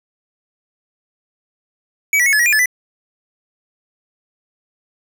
square tone with pitch steps, 2280 / 1946 / 2198 / 1712 / 1908 / 2413 / 1730 / 1991 Hz, C#7 / B6 / C#7 / A6 / A#6 / D7 / A6 / B6, +48 / -26 / -15 / -48 / +40 / +46 / -30 / +14 cents, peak -12 dBFS, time 2.13-2.658 s, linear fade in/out 2 ms, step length 66 ms, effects none

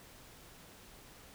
silence, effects pink hiss -56 dBFS RMS until 1.34 s

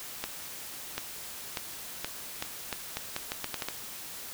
accelerating click train, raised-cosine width 0.2 ms, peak -14 dBFS, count 13, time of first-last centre 0.24-3.686 s, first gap 740 ms, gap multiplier 0.8, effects white hiss -42 dBFS RMS until 4.33 s

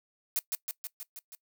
blue noise with echo, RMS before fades -29 dBFS, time 0.36-0.39 s, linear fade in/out 0 ms, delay 160 ms, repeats 6, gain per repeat -3 dB, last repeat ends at 1.35 s, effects noise-tail reverb RT60 0.1 s tail -20 dB re dry

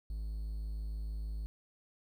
triangle tone, 53.2 Hz, G#1, 42 cents sharp, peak -34 dBFS, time 0.1-1.46 s, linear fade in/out 0 ms, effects 11-bit

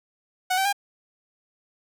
sawtooth tone with pitch steps, 740 / 771.4 / 804.2 Hz, F#5 / G5 / G5, 0 / -28 / +44 cents, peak -17 dBFS, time 0.5-0.728 s, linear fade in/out 10 ms, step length 76 ms, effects none

